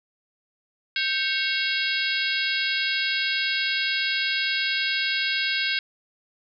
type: harmonic tone with a mistuned harmonic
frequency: 549 Hz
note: C#5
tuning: 17 cents flat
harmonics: 3 / 4 / 5 / 6 / 7 / 8 / 9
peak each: -28 / -29 / -30 / -31 / -31 / -32 / -33 dBFS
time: 0.96-5.79 s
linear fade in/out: 2 ms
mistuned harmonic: 3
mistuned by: -90 cents
effects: none